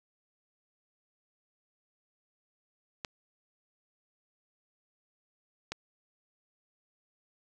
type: clicks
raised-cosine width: 0.2 ms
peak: -18 dBFS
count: 2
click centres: 3.048 / 5.72 s
effects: none